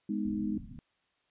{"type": "chord", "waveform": "sine", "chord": "G# minor", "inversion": "none", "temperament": "just", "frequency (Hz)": [207.7, 249.2, 311.5], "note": ["G#3", "B3", "D#4"], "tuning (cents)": [0, 16, 2], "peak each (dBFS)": [-32, -37, -35], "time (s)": [0.09, 0.58], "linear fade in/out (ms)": 5}
{"type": "low-pass noise", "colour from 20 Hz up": "white", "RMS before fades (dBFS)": -46, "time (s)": [0.25, 0.79], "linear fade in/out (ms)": 0, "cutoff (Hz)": 270, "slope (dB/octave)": 96}
{"effects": ["white hiss -74 dBFS RMS until 1.3 s", "resampled to 8000 Hz"]}